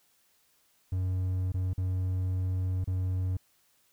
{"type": "tone with dropouts", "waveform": "triangle", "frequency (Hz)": 92.5, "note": "F#2", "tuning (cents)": 0, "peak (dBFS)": -25, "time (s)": [0.92, 3.37], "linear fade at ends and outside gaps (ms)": 5, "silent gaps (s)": [[1.521, 1.542], [1.734, 1.778], [2.843, 2.874]], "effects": ["white hiss -68 dBFS RMS until 3.92 s"]}